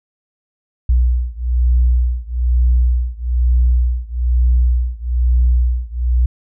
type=beating tone pair; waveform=sine; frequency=60.6 / 61.7 Hz; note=B1 / B1; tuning=-32 / -1 cents; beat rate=1.1 Hz; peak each=-13 / -14 dBFS; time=0.89-6.26 s; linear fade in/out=5 ms; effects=tanh soft clip ceiling -6 dBFS